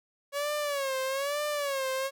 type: tone with vibrato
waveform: sawtooth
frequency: 559 Hz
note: C#5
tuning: 14 cents sharp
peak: -25 dBFS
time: 0.32-2.11 s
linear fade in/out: 50 ms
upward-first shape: sine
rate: 1.1 Hz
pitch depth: 110 cents each way
effects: none